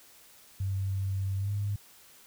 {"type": "tone with pitch glide", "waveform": "sine", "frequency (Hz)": [96.8, 101.79], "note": ["G2", "G#2"], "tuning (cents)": [-21, -34], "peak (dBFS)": -28, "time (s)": [0.6, 1.76], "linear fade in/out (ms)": 5, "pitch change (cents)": 87, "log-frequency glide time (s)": [1.38, 1.51], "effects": ["white hiss -56 dBFS RMS until 2.26 s"]}